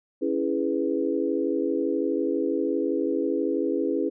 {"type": "chord", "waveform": "sine", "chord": "C# minor seventh", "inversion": "none", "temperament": "equal", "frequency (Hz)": [277.2, 329.6, 415.3, 493.9], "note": ["C#4", "E4", "G#4", "B4"], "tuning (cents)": [0, 0, 0, 0], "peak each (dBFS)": [-28, -27, -28, -30], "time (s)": [0.21, 4.1], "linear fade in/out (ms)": 20, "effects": []}